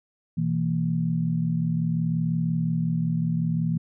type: tone cluster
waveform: sine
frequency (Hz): 123.3 / 163.9 / 229.5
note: B2 / E3 / A#3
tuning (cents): -2 / -10 / -27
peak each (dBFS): -30 / -23 / -30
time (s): 0.37-3.78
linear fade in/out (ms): 10
effects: none